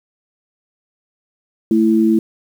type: tone pair together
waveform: sine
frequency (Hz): 220.9 / 331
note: A3 / E4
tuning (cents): +7 / +7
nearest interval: perfect fifth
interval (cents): 700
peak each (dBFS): -13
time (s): 1.71-2.19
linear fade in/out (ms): 2
effects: 7-bit